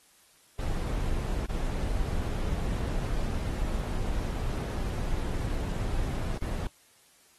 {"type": "noise with dropouts", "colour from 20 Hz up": "brown", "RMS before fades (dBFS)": -30, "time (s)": [0.59, 6.67], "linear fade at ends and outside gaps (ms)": 1, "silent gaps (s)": [[1.46, 1.496], [6.377, 6.422]], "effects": ["white hiss -61 dBFS RMS until 7.38 s", "AAC 32 kbps"]}